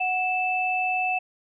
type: tone pair together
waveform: sine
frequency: 740 / 2637 Hz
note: F#5 / E7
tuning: 0 / 0 cents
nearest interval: octave + minor seventh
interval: 2200 cents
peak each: -25 dBFS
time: 0-1.19 s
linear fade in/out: 10 ms
effects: none